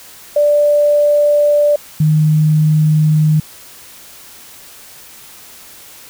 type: tone pair in turn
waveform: sine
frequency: 587.3 / 154.04 Hz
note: D5 / D#3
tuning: 0 / -17 cents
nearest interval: octave + major seventh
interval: 2317 cents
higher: first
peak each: -8 dBFS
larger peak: neither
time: 0.36-1.76 / 2-3.4 s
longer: neither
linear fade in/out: 5 ms
effects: white hiss -38 dBFS RMS until 6.09 s